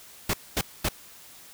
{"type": "noise bursts", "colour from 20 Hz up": "pink", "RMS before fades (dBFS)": -25, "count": 3, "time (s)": [0.29, 0.888], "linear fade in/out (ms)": 5, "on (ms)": 46, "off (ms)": 230, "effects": ["white hiss -49 dBFS RMS until 1.53 s"]}